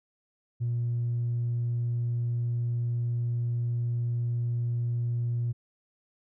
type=tone with tanh clipping; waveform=triangle; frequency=119.2 Hz; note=A#2; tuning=39 cents sharp; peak=-26 dBFS; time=0.6-5.53 s; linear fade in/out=20 ms; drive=5 dB; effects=none